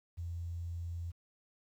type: tone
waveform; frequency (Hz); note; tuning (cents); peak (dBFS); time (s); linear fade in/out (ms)
sine; 85.4; F2; -38; -37; 0.17-1.12; 20
effects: 11-bit